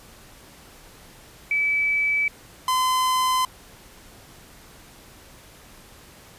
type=tone pair in turn; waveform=sine / 45% pulse; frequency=2300 / 1024.5 Hz; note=D7 / C6; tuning=-37 / -37 cents; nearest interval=octave + major second; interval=1400 cents; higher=first; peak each=-19 dBFS; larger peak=neither; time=1.51-2.28 / 2.68-3.45 s; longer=neither; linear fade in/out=2 ms; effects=pink hiss -48 dBFS RMS until 6.38 s + resampled to 32000 Hz